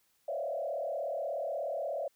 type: tone with frequency modulation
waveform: sine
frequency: 612 Hz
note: D#5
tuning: 29 cents flat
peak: -32 dBFS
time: 0.28-2.08 s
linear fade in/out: 5 ms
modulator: 36.6 Hz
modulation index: 2.1
effects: white hiss -72 dBFS RMS until 2.15 s